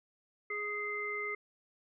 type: harmonic tone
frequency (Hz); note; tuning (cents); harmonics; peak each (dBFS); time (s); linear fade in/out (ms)
416.2; G#4; +4; 1 / 3 / 5; -41 / -42 / -36; 0.5-1.35; 5
effects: none